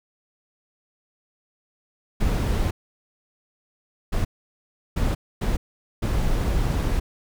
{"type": "noise bursts at uneven times", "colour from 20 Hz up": "brown", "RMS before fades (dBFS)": -22, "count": 5, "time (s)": [[2.2, 2.71], [4.12, 4.25], [4.96, 5.15], [5.41, 5.57], [6.02, 7]], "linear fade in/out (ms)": 10, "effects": []}